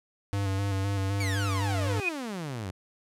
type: tone with vibrato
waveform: square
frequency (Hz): 98.2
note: G2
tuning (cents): +4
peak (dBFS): -27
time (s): 0.33-2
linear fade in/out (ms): 0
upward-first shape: square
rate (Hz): 3.9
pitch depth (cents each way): 29
type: exponential sweep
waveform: sawtooth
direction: down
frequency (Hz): 2349 to 87.31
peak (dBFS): -29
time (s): 1.2-2.71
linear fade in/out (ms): 5
type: tone with exponential growth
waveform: sine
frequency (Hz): 2489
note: D#7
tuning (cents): 0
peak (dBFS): -21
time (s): 1.92-2.09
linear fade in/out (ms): 5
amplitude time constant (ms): 36
effects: low-pass 11000 Hz 12 dB/octave